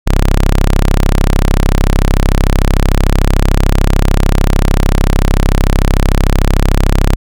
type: tone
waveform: sawtooth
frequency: 33.43 Hz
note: C1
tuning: 38 cents sharp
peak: -3 dBFS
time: 0.06-7.16 s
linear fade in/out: 20 ms
effects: none